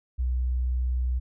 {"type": "tone", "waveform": "sine", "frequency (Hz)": 62.4, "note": "B1", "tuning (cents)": 19, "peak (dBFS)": -23, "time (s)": [0.18, 1.2], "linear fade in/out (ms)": 20, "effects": []}